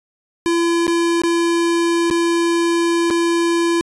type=tone with dropouts; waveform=square; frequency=338.8 Hz; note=E4; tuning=48 cents sharp; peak=-15 dBFS; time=0.46-3.81 s; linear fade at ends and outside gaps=0 ms; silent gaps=0.868-0.879 / 1.218-1.236 / 2.101-2.11 / 3.102-3.108 s; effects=resampled to 24000 Hz